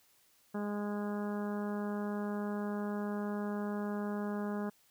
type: harmonic tone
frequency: 206.3 Hz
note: G#3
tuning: 11 cents flat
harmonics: 1 / 2 / 3 / 4 / 5 / 6 / 7 / 8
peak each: -35 / -41 / -45 / -47 / -49 / -51 / -52 / -53 dBFS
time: 0.54-4.7 s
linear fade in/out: 10 ms
effects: white hiss -68 dBFS RMS until 4.9 s